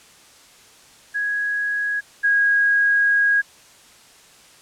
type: tone pair in turn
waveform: sine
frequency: 1661.2 / 1643.1 Hz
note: G#6 / G#6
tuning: 0 / -19 cents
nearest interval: unison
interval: 19 cents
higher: first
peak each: -20 / -14 dBFS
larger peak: second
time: 1.14-2.01 / 2.23-3.42 s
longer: second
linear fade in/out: 20 ms
effects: white hiss -49 dBFS RMS until 4.61 s + low-pass 9000 Hz 12 dB/octave